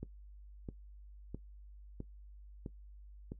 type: click train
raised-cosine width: 3 ms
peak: -29 dBFS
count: 6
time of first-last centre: 0.03-3.319 s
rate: 1.52 Hz
effects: noise-tail reverb RT60 0.1 s tail -17 dB re dry + added 50 Hz sine -51 dBFS peak until 3.39 s